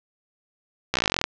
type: slowing click train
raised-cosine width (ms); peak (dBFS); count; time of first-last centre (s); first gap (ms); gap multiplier
0.2; -3; 16; 0.94-1.24; 15; 1.04
effects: low-pass 6000 Hz 12 dB/octave + 7-bit